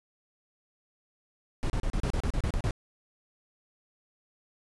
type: noise bursts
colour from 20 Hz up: brown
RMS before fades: -28 dBFS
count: 11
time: 1.63-2.708 s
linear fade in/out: 0 ms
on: 68 ms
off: 33 ms
effects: resampled to 24000 Hz